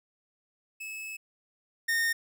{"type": "tone pair in turn", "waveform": "45% pulse", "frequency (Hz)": [2596, 1835.6], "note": ["E7", "A#6"], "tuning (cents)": [-27, -27], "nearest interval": "tritone", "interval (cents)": 600, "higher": "first", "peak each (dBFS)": [-37, -25], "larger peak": "second", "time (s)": [[0.8, 1.17], [1.88, 2.13]], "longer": "first", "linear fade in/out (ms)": 10, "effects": []}